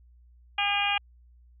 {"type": "harmonic tone", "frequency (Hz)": 405.3, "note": "G#4", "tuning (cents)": -42, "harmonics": [2, 3, 4, 5, 6, 7, 8], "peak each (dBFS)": [-29, -35, -35, -38, -28, -30, -35], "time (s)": [0.58, 0.98], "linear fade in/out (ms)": 5, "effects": ["added 60 Hz sine -53 dBFS peak until 1.6 s"]}